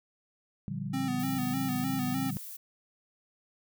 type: chord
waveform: sine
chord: G minor seventh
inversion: first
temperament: equal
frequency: 116.54 / 146.83 / 174.61 / 196 Hz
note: Bb2 / D3 / F3 / G3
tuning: 0 / 0 / 0 / 0 cents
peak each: -40 / -37 / -40 / -37 dBFS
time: 0.68-2.37 s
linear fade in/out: 0 ms
type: tone with vibrato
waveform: square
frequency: 257.7 Hz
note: C4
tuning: 26 cents flat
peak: -31 dBFS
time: 0.93-2.31 s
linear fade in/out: 10 ms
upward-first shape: square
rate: 3.3 Hz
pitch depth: 49 cents each way
type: noise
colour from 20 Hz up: violet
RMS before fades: -43 dBFS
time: 1.19-2.57 s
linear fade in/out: 10 ms
effects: none